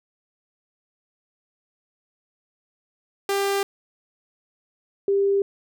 sawtooth / sine tone pair in turn, 396.9 / 396.9 Hz, G4 / G4, +22 / +22 cents, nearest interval unison, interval 0 cents, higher neither, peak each -17 dBFS, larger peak neither, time 3.29-3.63 / 5.08-5.42 s, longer neither, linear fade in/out 2 ms, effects none

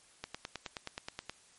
click train, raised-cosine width 0.2 ms, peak -21 dBFS, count 11, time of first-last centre 0.24-1.296 s, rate 9.47 Hz, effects white hiss -62 dBFS RMS until 1.58 s + MP3 48 kbps

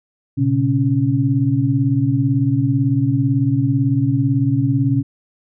sine tone cluster, 118.5 / 136.5 / 276.9 Hz, A#2 / C#3 / C#4, +29 / -26 / -2 cents, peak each -18 dBFS, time 0.37-5.03 s, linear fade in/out 20 ms, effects none

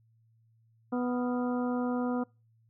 harmonic tone with a mistuned harmonic, 246.9 Hz, B3, in tune, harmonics 1 / 2 / 3 / 4 / 5 / 6, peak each -29 / -35 / -39 / -43 / -43 / -48 dBFS, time 0.92-2.24 s, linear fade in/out 10 ms, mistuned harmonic 6, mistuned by -100 cents, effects noise-tail reverb RT60 0.3 s tail -26 dB re dry + added 113 Hz sine -63 dBFS peak until 2.69 s

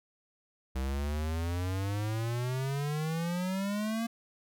square exponential sweep, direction up, 64.3 to 233.1 Hz, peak -31 dBFS, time 0.75-4.07 s, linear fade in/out 10 ms, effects none

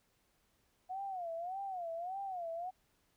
sine tone with vibrato, 723 Hz, F#5, 40 cents flat, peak -38 dBFS, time 0.89-2.71 s, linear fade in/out 20 ms, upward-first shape sine, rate 1.7 Hz, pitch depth 160 cents each way, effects pink hiss -75 dBFS RMS until 3.16 s

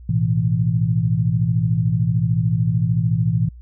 sine chord, A suspended second, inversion none, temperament equal, 110 / 123.47 / 164.81 Hz, A2 / B2 / E3, 0 / 0 / 0 cents, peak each -20 dBFS, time 0.09-3.49 s, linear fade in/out 5 ms, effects added 60 Hz sine -37 dBFS peak until 3.61 s

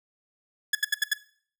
sawtooth tone bursts, 1700 Hz, G#6, 40 cents sharp, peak -16 dBFS, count 5, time 0.73-1.135 s, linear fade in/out 5 ms, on 21 ms, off 75 ms, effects noise-tail reverb RT60 0.5 s tail -18 dB re dry

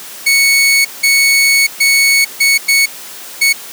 sawtooth tone bursts at uneven times, 2216 Hz, C#7, 1 cent flat, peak -4 dBFS, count 6, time 0.26-0.85 / 1.03-1.67 / 1.8-2.25 / 2.4-2.58 / 2.68-2.86 / 3.41-3.53 s, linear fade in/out 10 ms, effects white hiss -30 dBFS RMS until 3.72 s + high-pass 200 Hz 12 dB/octave

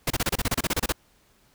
pink noise bursts, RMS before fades -24 dBFS, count 14, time 0.07-0.923 s, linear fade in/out 5 ms, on 34 ms, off 29 ms, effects pink hiss -62 dBFS RMS until 1.54 s

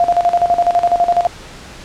sine tone with tremolo, 697 Hz, F5, 4 cents flat, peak -8 dBFS, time 0-1.27 s, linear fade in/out 2 ms, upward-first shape square, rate 12 Hz, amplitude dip 75%, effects pink hiss -35 dBFS RMS until 1.84 s + low-pass 7000 Hz 12 dB/octave

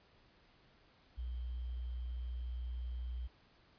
sine tone with sample-and-hold, 61 Hz, B1, 21 cents flat, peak -38 dBFS, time 1.17-3.28 s, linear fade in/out 20 ms, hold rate 3150 Hz, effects pink hiss -67 dBFS RMS until 3.78 s + resampled to 11025 Hz

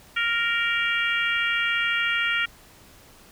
harmonic tone, 466.2 Hz, A#4, in tune, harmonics 3 / 4 / 5 / 6 / 7, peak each -26 / -27 / -27 / -29 / -33 dBFS, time 0.16-2.46 s, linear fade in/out 10 ms, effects pink hiss -51 dBFS RMS until 3.31 s

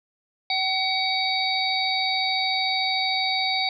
harmonic tone with a mistuned harmonic, 761 Hz, F#5, 48 cents sharp, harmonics 1 / 3 / 5 / 6, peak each -27 / -27 / -27 / -27 dBFS, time 0.5-3.69 s, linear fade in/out 2 ms, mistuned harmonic 3, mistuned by -20 cents, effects none

